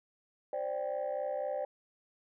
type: chord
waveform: sine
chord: C suspended second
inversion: none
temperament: equal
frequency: 523.3 / 587.3 / 784 Hz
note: C5 / D5 / G5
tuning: 0 / 0 / 0 cents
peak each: -36 / -34 / -39 dBFS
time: 0.53-1.65 s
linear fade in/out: 2 ms
effects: tanh soft clip ceiling -27 dBFS